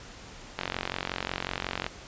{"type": "click train", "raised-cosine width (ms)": 0.3, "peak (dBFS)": -13, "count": 59, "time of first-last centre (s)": [0.59, 1.865], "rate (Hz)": 45.5, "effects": ["pink hiss -46 dBFS RMS until 2.07 s", "resampled to 16000 Hz"]}